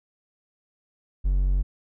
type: tone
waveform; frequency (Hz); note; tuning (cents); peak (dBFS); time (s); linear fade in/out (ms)
triangle; 46.47; F#1; +8; -17; 1.24-1.63; 20
effects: none